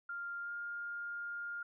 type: tone with pitch glide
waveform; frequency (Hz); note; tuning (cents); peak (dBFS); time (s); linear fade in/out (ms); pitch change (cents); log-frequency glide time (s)
sine; 1396.9 to 1409.9; F6 to F6; 0 to +16; -39; 0.09-1.63; 5; +16; 0.41-0.51
effects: none